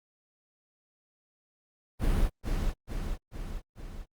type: noise with echo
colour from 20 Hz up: brown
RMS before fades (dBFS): -25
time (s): 1.99-2.3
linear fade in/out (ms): 50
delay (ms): 440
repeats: 4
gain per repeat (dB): -4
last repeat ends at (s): 4.06
effects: Opus 32 kbps